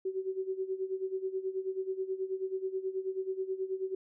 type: tone with tremolo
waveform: sine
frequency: 379.4 Hz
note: F#4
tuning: 43 cents sharp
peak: -29 dBFS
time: 0.05-3.95 s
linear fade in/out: 5 ms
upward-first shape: sine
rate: 9.3 Hz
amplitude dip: 80%
effects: none